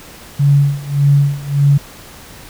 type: tone with tremolo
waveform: sine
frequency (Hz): 141.9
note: C#3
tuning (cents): +41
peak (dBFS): -6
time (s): 0.39-1.78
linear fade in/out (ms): 10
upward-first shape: sine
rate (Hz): 1.7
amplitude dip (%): 90
effects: pink hiss -37 dBFS RMS until 2.49 s